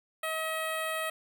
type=tone with notch filter; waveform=10% pulse; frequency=638 Hz; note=D#5; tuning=43 cents sharp; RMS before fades=-33 dBFS; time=0.23-1.1 s; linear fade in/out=5 ms; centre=5200 Hz; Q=0.69; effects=none